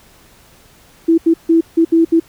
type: tone bursts at uneven times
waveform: sine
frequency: 329.6 Hz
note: E4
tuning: in tune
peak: -7 dBFS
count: 6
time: 1.08-1.18 / 1.26-1.34 / 1.49-1.61 / 1.77-1.85 / 1.92-2.05 / 2.12-2.2 s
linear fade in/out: 10 ms
effects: pink hiss -47 dBFS RMS until 2.28 s